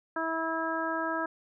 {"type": "harmonic tone", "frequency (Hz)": 325.1, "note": "E4", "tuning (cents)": -24, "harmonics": [1, 2, 3, 4, 5], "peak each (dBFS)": [-35, -35, -35, -35, -35], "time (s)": [0.16, 1.26], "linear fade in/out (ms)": 5, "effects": []}